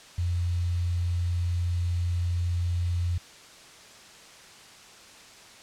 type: tone with quantisation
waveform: sine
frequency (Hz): 87.5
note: F2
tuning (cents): +4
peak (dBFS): -24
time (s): 0.18-3.18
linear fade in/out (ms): 5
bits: 8
effects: white hiss -49 dBFS RMS until 5.62 s + low-pass 7000 Hz 12 dB/octave